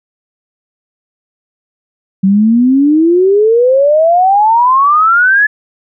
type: exponential sweep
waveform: sine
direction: up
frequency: 188 to 1732 Hz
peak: -5 dBFS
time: 2.23-5.47 s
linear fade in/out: 10 ms
effects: none